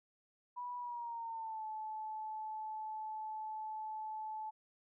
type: tone with pitch glide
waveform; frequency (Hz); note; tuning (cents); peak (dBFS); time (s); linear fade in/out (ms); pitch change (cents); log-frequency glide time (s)
sine; 979 to 867.2; B5 to A5; -15 to -25; -40; 0.56-4.51; 20; -210; 0.78-1.65
effects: none